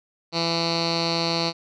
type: tone with low-pass filter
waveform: 10% pulse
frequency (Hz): 167.2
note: E3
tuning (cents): +25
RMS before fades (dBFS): -24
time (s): 0.32-1.53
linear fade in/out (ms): 50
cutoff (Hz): 4500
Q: 7.9
effects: none